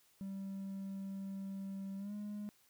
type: tone with pitch glide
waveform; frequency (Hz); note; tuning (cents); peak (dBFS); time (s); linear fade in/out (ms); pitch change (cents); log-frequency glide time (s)
triangle; 194.6 to 207.4; G3 to G#3; -12 to -2; -38; 0.21-2.49; 0; +110; 1.97-2.13
effects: tanh soft clip ceiling -34 dBFS + white hiss -70 dBFS RMS until 2.69 s